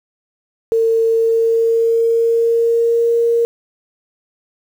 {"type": "tone with pitch glide", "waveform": "sine", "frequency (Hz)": [453.2, 466.2], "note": ["A#4", "A#4"], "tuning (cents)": [-49, 0], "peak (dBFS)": -11, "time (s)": [0.72, 3.45], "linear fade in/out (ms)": 0, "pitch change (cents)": 49, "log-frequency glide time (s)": [1.07, 3.13], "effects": ["7-bit"]}